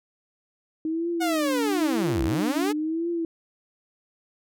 sine tone with vibrato, 313.3 Hz, D#4, 12 cents sharp, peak -24 dBFS, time 0.85-3.25 s, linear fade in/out 2 ms, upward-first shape triangle, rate 1 Hz, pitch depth 170 cents each way
sawtooth linear two-way sweep, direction down then up, 740 to 51.91 to 440 Hz, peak -21 dBFS, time 1.2-2.73 s, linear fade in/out 20 ms, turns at 2.23 s
effects none

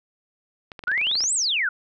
clicks, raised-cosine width 0.3 ms, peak -21 dBFS, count 12, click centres 0.718 / 0.792 / 0.838 / 0.88 / 0.916 / 0.978 / 1.014 / 1.069 / 1.114 / 1.154 / 1.206 / 1.239 s
sine exponential two-way sweep, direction up then down, 1386 to 8480 to 1386 Hz, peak -20 dBFS, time 0.87-1.69 s, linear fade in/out 5 ms, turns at 1.34 s
effects none

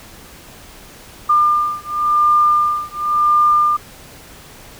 sine beating tone pair, 1200 / 1200.93 Hz, D6 / D6, +37 / +38 cents, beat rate 0.93 Hz, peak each -15 dBFS, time 1.29-3.77 s, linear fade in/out 10 ms, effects pink hiss -40 dBFS RMS until 4.79 s

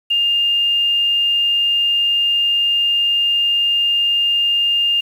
sine tone with quantisation, 2811 Hz, F7, 11 cents sharp, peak -13 dBFS, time 0.1-5.01 s, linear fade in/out 10 ms, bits 7, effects none

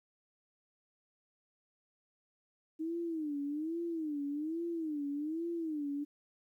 sine tone with vibrato, 311.1 Hz, D#4, in tune, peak -34 dBFS, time 2.79-6.05 s, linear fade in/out 20 ms, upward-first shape sine, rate 1.2 Hz, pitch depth 160 cents each way, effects 12-bit

